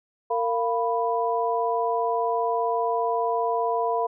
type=tone cluster; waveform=sine; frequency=459 / 694 / 987 Hz; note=A#4 / F5 / B5; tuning=-27 / -11 / -1 cents; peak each=-26 / -26 / -26 dBFS; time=0.3-4.07 s; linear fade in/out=10 ms; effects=none